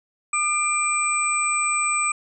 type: tone cluster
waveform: sine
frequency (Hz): 1215 / 2375 / 8020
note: D#6 / D7 / B8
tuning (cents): -42 / +19 / +26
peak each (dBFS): -24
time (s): 0.33-2.12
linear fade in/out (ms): 5
effects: none